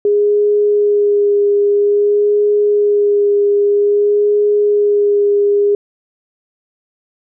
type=tone with vibrato; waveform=sine; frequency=411 Hz; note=G#4; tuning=18 cents flat; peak=-9 dBFS; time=0.05-5.75 s; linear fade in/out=2 ms; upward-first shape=sine; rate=0.51 Hz; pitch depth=16 cents each way; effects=none